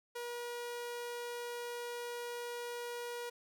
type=tone; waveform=sawtooth; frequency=479.9 Hz; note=B4; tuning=50 cents flat; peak=-36 dBFS; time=0.15-3.3 s; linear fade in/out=10 ms; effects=none